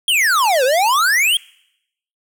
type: exponential two-way sweep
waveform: square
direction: down then up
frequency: 3317 to 490 to 3317 Hz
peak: -13 dBFS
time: 0.08-1.37 s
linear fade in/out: 2 ms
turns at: 0.64 s
effects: noise-tail reverb RT60 0.8 s tail -25 dB re dry